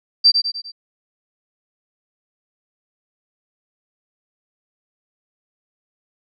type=tone with echo; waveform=sine; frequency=4689 Hz; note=D8; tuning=4 cents flat; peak=-7 dBFS; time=0.24-0.32 s; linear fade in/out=20 ms; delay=100 ms; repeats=4; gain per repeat=-6 dB; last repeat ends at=0.72 s; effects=none